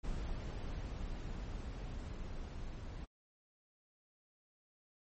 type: noise with level ramp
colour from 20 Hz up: brown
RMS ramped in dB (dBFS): -40 to -45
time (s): 0.03-3.06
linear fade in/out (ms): 20
effects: MP3 32 kbps